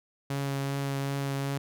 sawtooth tone with vibrato, 138.59 Hz, C#3, in tune, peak -25 dBFS, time 0.3-1.58 s, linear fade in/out 5 ms, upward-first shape triangle, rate 2.6 Hz, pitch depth 13 cents each way, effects none

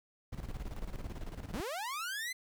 brown noise with tremolo, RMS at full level -39 dBFS, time 0.32-1.61 s, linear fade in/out 10 ms, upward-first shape square, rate 18 Hz, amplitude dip 65%
sawtooth linear sweep, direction up, 155.56 to 2073 Hz, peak -33 dBFS, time 1.53-2.33 s, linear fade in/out 10 ms
effects none

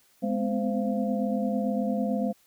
sine tone cluster, 208.8 / 246.8 / 255.7 / 519 / 686 Hz, G#3 / B3 / C4 / C5 / F5, +10 / -1 / -40 / -14 / -31 cents, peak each -27 / -33 / -33 / -32 / -34 dBFS, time 0.22-2.33 s, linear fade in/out 20 ms, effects white hiss -63 dBFS RMS until 2.46 s

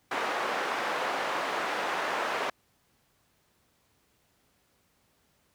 white band-pass noise, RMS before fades -31 dBFS, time 0.11-2.5 s, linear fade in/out 5 ms, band 430 to 1400 Hz, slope 12 dB/octave, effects pink hiss -69 dBFS RMS until 5.54 s + high-pass 60 Hz 12 dB/octave

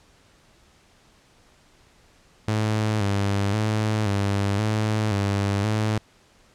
sawtooth tone with vibrato, 103.83 Hz, G#2, in tune, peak -17 dBFS, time 2.48-5.98 s, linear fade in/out 0 ms, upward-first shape square, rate 0.95 Hz, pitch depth 65 cents each way, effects pink hiss -57 dBFS RMS until 6.54 s + low-pass 8000 Hz 12 dB/octave

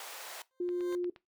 pink high-pass noise, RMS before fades -45 dBFS, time 0-0.42 s, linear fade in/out 2 ms, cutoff 560 Hz, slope 24 dB/octave
20% pulse tone with exponential growth, 523.3 Hz, C5, in tune, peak -36 dBFS, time 0.51-0.95 s, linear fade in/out 0 ms, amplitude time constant 95 ms
sine tone, 354.4 Hz, F4, 25 cents sharp, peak -30 dBFS, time 0.6-1.1 s, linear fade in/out 5 ms
click train, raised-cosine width 0.3 ms, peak -35 dBFS, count 5, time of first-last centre 0.69-1.162 s, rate 8.48 Hz
effects noise-tail reverb RT60 0.2 s tail -19 dB re dry

